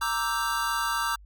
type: chord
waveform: square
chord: E half-diminished seventh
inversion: second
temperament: equal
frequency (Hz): 932.3 / 1174.7 / 1318.5 / 1568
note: Bb5 / D6 / E6 / G6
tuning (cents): 0 / 0 / 0 / 0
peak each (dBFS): -32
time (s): 0.01-1.16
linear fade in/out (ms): 10
effects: added 50 Hz sine -47 dBFS peak until 1.25 s